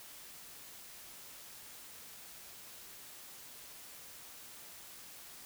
silence, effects white hiss -52 dBFS RMS until 5.45 s

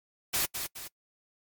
white noise with echo, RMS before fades -28 dBFS, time 0.33-0.46 s, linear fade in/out 10 ms, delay 210 ms, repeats 2, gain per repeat -7 dB, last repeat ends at 0.88 s, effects noise-tail reverb RT60 0.1 s tail -24 dB re dry + MP3 96 kbps

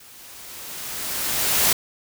white noise with level ramp, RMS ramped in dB -47 to -17 dBFS, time 0-1.73 s, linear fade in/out 5 ms, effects none

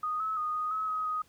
sine tone with pitch steps, 1240 / 1294 / 1235 / 1242 / 1284 / 1264 / 1251 Hz, D#6 / E6 / D#6 / D#6 / E6 / D#6 / D#6, -6 / -32 / -13 / -3 / -46 / +27 / +9 cents, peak -29 dBFS, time 0.03-1.22 s, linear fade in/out 5 ms, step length 170 ms, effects pink hiss -64 dBFS RMS until 1.28 s

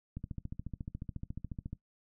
click train, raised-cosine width 5 ms, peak -27 dBFS, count 23, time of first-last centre 0.17-1.73 s, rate 14.1 Hz, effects noise-tail reverb RT60 0.1 s tail -17 dB re dry

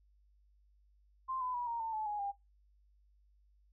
sine tone with pitch steps, 1046.5 / 1007.4 / 969.7 / 933.4 / 898.5 / 864.9 / 832.5 / 801.4 Hz, C6 / B5 / B5 / A#5 / A5 / A5 / G#5 / G5, 0 / +34 / -32 / +2 / +36 / -30 / +4 / +38 cents, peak -35 dBFS, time 1.28-2.32 s, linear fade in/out 20 ms, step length 130 ms, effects noise-tail reverb RT60 0.2 s tail -20 dB re dry + added 50 Hz sine -65 dBFS peak until 3.72 s

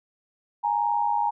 sine tone pair together, 830.6 / 931.7 Hz, G#5 / A#5, 0 / -1 cents, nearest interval major second, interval 199 cents, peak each -24 dBFS, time 0.63-1.31 s, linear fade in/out 20 ms, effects none

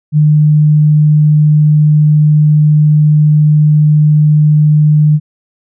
sine tone, 151.2 Hz, D#3, 49 cents flat, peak -4 dBFS, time 0.12-5.2 s, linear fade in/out 50 ms, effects none

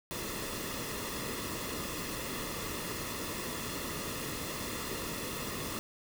pink noise with comb filter, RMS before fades -38 dBFS, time 0.11-5.79 s, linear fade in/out 0 ms, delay 1.3 ms, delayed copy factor -0.6, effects none

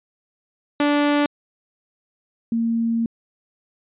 sawtooth / sine tone pair in turn, 291.3 / 229.8 Hz, D4 / A#3, -14 / -25 cents, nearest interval major third, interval 411 cents, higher first, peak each -12 / -18 dBFS, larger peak first, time 0.8-1.26 / 2.52-3.06 s, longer second, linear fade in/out 2 ms, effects resampled to 8000 Hz

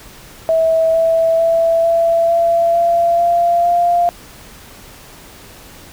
sine tone with pitch steps, 650 / 656.4 / 662.9 / 669.4 / 676 / 682.7 / 689.4 / 696.3 Hz, E5 / E5 / E5 / E5 / E5 / F5 / F5 / F5, -24 / -8 / +10 / +26 / +43 / -40 / -23 / -5 cents, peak -10 dBFS, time 0.49-4.09 s, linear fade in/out 0 ms, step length 450 ms, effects pink hiss -39 dBFS RMS until 5.92 s

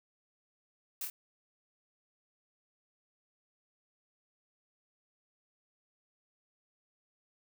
blue noise with echo, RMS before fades -38 dBFS, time 1.01-1.05 s, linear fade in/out 2 ms, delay 25 ms, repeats 2, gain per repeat -3 dB, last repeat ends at 1.1 s, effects none

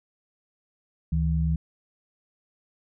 sine tone pair together, 71.54 / 160.6 Hz, D2 / E3, -45 / -45 cents, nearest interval octave + major second, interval 1400 cents, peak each -24 / -24 dBFS, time 1.12-1.56 s, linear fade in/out 5 ms, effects none

